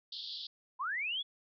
pink band-pass noise, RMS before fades -43 dBFS, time 0.12-0.47 s, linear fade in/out 5 ms, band 3200 to 4900 Hz, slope 96 dB/octave
sine linear sweep, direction up, 939 to 3477 Hz, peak -33 dBFS, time 0.79-1.23 s, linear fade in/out 20 ms
effects none

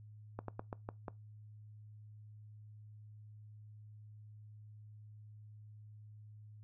slowing click train, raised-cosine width 1 ms, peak -27 dBFS, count 6, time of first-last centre 0.39-1.082 s, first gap 93 ms, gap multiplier 1.2, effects noise-tail reverb RT60 0.2 s tail -21 dB re dry + added 106 Hz sine -52 dBFS peak until 6.63 s

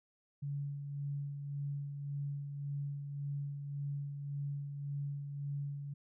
sine tone with tremolo, 142.2 Hz, C#3, 45 cents sharp, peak -35 dBFS, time 0.42-5.94 s, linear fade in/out 10 ms, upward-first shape sine, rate 1.8 Hz, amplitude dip 45%, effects none

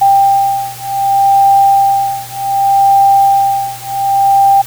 sine beating tone pair, 790 / 790.66 Hz, G5 / G5, +13 / +15 cents, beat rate 0.66 Hz, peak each -10 dBFS, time 0.01-4.62 s, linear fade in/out 10 ms, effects added 119 Hz sine -34 dBFS peak until 4.66 s + white hiss -30 dBFS RMS until 4.66 s

